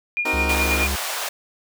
sine tone with tremolo, 2422 Hz, D#7, 47 cents flat, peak -18 dBFS, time 0.17-0.87 s, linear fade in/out 0 ms, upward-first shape triangle, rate 9.4 Hz, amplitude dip 70%
15% pulse chord, C half-diminished seventh, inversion none, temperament equal, 261.6 / 311.1 / 370 / 466.2 Hz, C4 / Eb4 / Gb4 / Bb4, 0 / 0 / 0 / 0 cents, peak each -25 / -22 / -26 / -23 dBFS, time 0.25-0.84 s, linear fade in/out 5 ms
harmonic tone, 69 Hz, C#2, 7 cents flat, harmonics 1 / 3 / 5 / 6, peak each -23 / -33 / -37 / -39 dBFS, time 0.33-0.96 s, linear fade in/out 10 ms
pink high-pass noise, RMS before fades -27 dBFS, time 0.49-1.29 s, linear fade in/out 5 ms, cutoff 600 Hz, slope 24 dB/octave
effects none

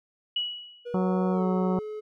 sine tone with exponential decay, 2929 Hz, F#7, 18 cents flat, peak -23 dBFS, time 0.36-0.96 s, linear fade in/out 5 ms, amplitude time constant 130 ms
triangle tone with pitch glide, 482 to 426.9 Hz, B4 to G#4, -42 to +48 cents, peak -31 dBFS, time 0.85-2.01 s, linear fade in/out 20 ms, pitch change -210 cents, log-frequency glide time 1.32-1.44 s
harmonic tone, 185 Hz, F#3, in tune, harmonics 1 / 2 / 3 / 4 / 5 / 6 / 7, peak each -24 / -30 / -34 / -36 / -38 / -40 / -41 dBFS, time 0.94-1.79 s, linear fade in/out 2 ms
effects none

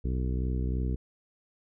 harmonic tone, 63.1 Hz, B1, 38 cents sharp, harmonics 1 / 2 / 3 / 4 / 5 / 6 / 7, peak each -28 / -34 / -38 / -40 / -42 / -44 / -45 dBFS, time 0.04-0.96 s, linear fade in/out 10 ms, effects none

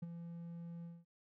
triangle tone with ADSR envelope, 169.6 Hz, E3, 50 cents sharp, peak -36 dBFS, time 0.02-1.05 s, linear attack 9 ms, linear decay 23 ms, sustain -7 dB, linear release 210 ms, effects none

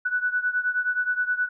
sine beating tone pair, 1480 / 1489.5 Hz, F#6 / F#6, 0 / +11 cents, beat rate 9.5 Hz, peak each -24 / -27 dBFS, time 0.05-1.49 s, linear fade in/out 10 ms, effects none

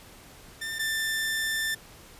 sawtooth tone pair in turn, 1793 / 1778.6 Hz, A6 / A6, +32 / +18 cents, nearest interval unison, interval 14 cents, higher first, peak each -28 / -23 dBFS, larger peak second, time 0.61-0.79 / 0.79-1.75 s, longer second, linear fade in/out 10 ms, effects pink hiss -50 dBFS RMS until 2.19 s + resampled to 32000 Hz

